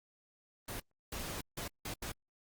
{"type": "noise bursts at uneven times", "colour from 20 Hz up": "pink", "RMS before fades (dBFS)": -41, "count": 5, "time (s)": [[0.68, 0.8], [1.12, 1.41], [1.57, 1.68], [1.85, 1.94], [2.02, 2.12]], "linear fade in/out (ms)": 5, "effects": ["Opus 24 kbps"]}